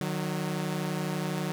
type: tone pair together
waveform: sawtooth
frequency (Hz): 152.89 / 185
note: D#3 / F#3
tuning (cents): -30 / 0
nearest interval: minor third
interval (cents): 330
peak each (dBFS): -28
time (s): 0.01-1.52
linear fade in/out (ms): 0
effects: none